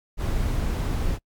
brown noise, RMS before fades -24 dBFS, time 0.17-1.19 s, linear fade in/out 50 ms, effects noise-tail reverb RT60 0.1 s tail -26 dB re dry + MP3 96 kbps

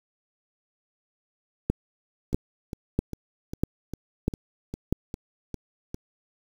two click trains, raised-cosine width 3 ms, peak -20 / -9 dBFS, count 10 / 6, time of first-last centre 2.33-5.944 / 1.7-4.926 s, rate 2.49 / 1.55 Hz, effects 7-bit

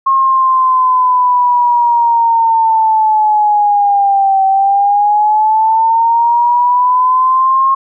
sine linear two-way sweep, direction down then up, 1078 to 770 to 1078 Hz, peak -7 dBFS, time 0.06-7.75 s, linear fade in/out 10 ms, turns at 4.45 s, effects none

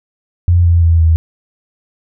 sine tone with pitch steps, 87.31 / 85.22 / 83.17 / 81.18 Hz, F2 / F2 / E2 / E2, 0 / -42 / +16 / -26 cents, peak -6 dBFS, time 0.48-1.16 s, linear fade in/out 0 ms, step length 170 ms, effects none

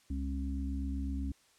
harmonic tone, 68 Hz, C#2, 33 cents flat, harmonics 1 / 3 / 4, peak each -34 / -43 / -39 dBFS, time 0.1-1.32 s, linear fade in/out 5 ms, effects white hiss -66 dBFS RMS until 1.58 s + low-pass 9000 Hz 12 dB/octave

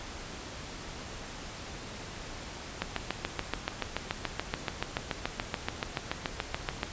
click train, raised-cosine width 0.3 ms, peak -13 dBFS, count 29, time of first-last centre 2.82-6.831 s, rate 6.98 Hz, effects pink hiss -42 dBFS RMS until 6.92 s + resampled to 16000 Hz

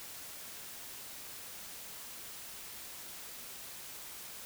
silence, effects white hiss -47 dBFS RMS until 4.45 s

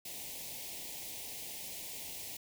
white band-stop noise, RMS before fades -44 dBFS, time 0.05-2.37 s, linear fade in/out 5 ms, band 910 to 2000 Hz, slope 48 dB/octave, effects none

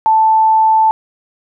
sine tone, 880 Hz, A5, in tune, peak -7 dBFS, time 0.06-0.91 s, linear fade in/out 0 ms, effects none

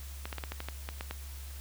clicks, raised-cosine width 0.3 ms, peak -21 dBFS, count 10, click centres 0.255 / 0.328 / 0.383 / 0.438 / 0.52 / 0.604 / 0.686 / 0.889 / 1.009 / 1.11 s, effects added 69 Hz sine -41 dBFS peak until 1.6 s + white hiss -51 dBFS RMS until 1.6 s

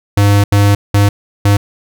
square tone bursts at uneven times, 101.4 Hz, G#2, 41 cents flat, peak -7 dBFS, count 4, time 0.17-0.44 / 0.52-0.75 / 0.94-1.09 / 1.45-1.57 s, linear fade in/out 5 ms, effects none

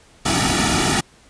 pink noise with comb filter, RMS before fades -18 dBFS, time 0.25-1.01 s, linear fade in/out 10 ms, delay 1.9 ms, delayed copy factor -0.95, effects pink hiss -51 dBFS RMS until 1.29 s + resampled to 22050 Hz

